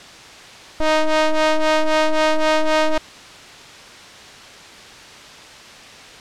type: ring-modulated tone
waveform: sawtooth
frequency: 311.1 Hz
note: D#4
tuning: in tune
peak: -7 dBFS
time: 0.8-2.98 s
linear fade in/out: 5 ms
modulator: 313 Hz
effects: white hiss -39 dBFS RMS until 6.2 s + low-pass 5000 Hz 12 dB/octave